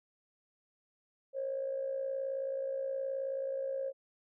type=tone with amplitude modulation; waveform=sine; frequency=540 Hz; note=C#5; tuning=45 cents flat; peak=-30 dBFS; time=1.33-3.93 s; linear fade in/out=50 ms; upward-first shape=sine; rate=58.9 Hz; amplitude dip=60%; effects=tanh soft clip ceiling -26 dBFS